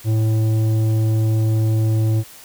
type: tone with tanh clipping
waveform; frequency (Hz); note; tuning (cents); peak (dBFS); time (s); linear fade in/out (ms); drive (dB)
sine; 110; A2; 0; -16; 0.04-2.24; 50; 10
effects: white hiss -42 dBFS RMS until 2.44 s